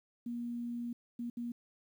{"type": "tone bursts at uneven times", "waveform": "sine", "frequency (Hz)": 238.2, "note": "A#3", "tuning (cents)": 38, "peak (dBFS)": -36, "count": 3, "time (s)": [[0.26, 0.93], [1.19, 1.3], [1.37, 1.52]], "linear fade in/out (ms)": 5, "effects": ["11-bit"]}